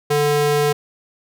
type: tone with high-pass filter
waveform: square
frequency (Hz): 146.83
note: D3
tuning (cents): 0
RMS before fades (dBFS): -17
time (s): 0.1-0.73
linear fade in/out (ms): 10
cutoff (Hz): 300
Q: 9.8
effects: none